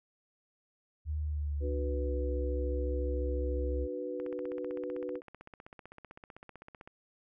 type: tone with pitch glide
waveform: sine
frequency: 76.1 to 67.02 Hz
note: D#2 to C2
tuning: -38 to +42 cents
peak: -31 dBFS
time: 1.05-3.88 s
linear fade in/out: 50 ms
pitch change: -220 cents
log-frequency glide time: 1.19-2.17 s
type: chord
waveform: sine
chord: B minor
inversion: first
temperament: just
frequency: 296.3 / 370.4 / 493.9 Hz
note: D4 / F#4 / B4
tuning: +15 / +2 / 0 cents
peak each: -41 / -40 / -37 dBFS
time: 1.6-5.21 s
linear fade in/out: 50 ms
type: click train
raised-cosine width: 0.5 ms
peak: -33 dBFS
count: 43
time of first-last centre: 4.2-6.875 s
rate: 15.7 Hz
effects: none